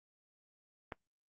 click, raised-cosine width 0.5 ms, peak -25 dBFS, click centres 0.922 s, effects noise-tail reverb RT60 0.1 s tail -22 dB re dry + Opus 32 kbps

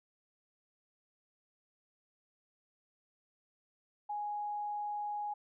sine tone, 830.6 Hz, G#5, in tune, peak -35 dBFS, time 4.09-5.34 s, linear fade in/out 10 ms, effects none

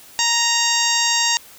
harmonic tone, 932.3 Hz, A#5, in tune, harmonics 1 / 2 / 3 / 4 / 5 / 6 / 7 / 8, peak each -24 / -24 / -24 / -24 / -24 / -24 / -24 / -24 dBFS, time 0.19-1.37 s, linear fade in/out 0 ms, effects white hiss -44 dBFS RMS until 1.58 s

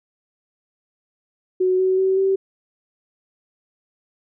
sine tone with pitch steps, 370 / 375.2 / 380.4 / 385.7 Hz, F#4 / F#4 / F#4 / G4, 0 / +24 / +48 / -28 cents, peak -15 dBFS, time 1.6-2.36 s, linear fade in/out 10 ms, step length 190 ms, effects none

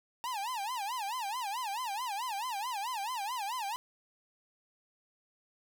45% pulse tone with vibrato, 899 Hz, A5, 37 cents sharp, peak -34 dBFS, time 0.24-3.76 s, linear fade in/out 0 ms, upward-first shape sine, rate 4.6 Hz, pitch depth 240 cents each way, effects none

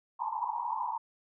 white band-pass noise, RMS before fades -34 dBFS, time 0.19-0.98 s, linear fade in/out 10 ms, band 870 to 1000 Hz, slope 96 dB/octave, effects none

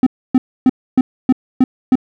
triangle tone bursts, 256.7 Hz, C4, 33 cents flat, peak -4 dBFS, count 7, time 0.03-1.955 s, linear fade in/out 2 ms, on 35 ms, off 280 ms, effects none

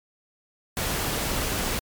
pink noise, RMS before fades -27 dBFS, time 0.77-1.79 s, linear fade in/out 0 ms, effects MP3 96 kbps

